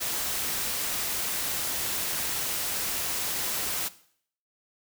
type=noise; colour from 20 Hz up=white; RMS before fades=-30 dBFS; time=0-3.89 s; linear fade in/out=20 ms; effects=noise-tail reverb RT60 0.6 s tail -17 dB re dry